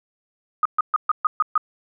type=tone bursts; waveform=sine; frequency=1244.5 Hz; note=D#6; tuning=in tune; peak=-14 dBFS; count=7; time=0.63-1.578 s; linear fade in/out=2 ms; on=24 ms; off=130 ms; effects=none